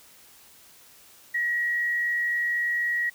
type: tone with frequency modulation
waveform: sine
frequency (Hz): 1908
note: A#6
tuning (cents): +40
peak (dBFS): -23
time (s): 1.34-3.1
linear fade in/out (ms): 10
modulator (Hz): 113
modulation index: 0.21
effects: white hiss -53 dBFS RMS until 3.14 s